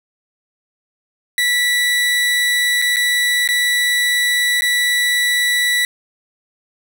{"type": "tone with dropouts", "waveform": "30% pulse", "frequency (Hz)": 1956, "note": "B6", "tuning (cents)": -17, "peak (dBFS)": -11, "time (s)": [1.38, 5.85], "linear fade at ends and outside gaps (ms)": 1, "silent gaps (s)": [[2.817, 2.822], [2.961, 2.967], [3.476, 3.488], [4.609, 4.62]], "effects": []}